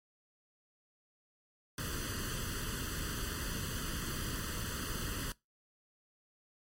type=noise with comb filter; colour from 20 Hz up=pink; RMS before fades=-38 dBFS; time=1.78-5.32 s; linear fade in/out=2 ms; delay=0.65 ms; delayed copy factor=+0.9; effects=noise-tail reverb RT60 0.2 s tail -22 dB re dry + MP3 64 kbps